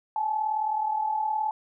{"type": "tone pair together", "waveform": "sine", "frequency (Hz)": [826.9, 866], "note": ["G#5", "A5"], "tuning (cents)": [-8, -28], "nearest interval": "minor second", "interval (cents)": 80, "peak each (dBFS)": [-32, -25], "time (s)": [0.16, 1.51], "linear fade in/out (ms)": 2, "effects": []}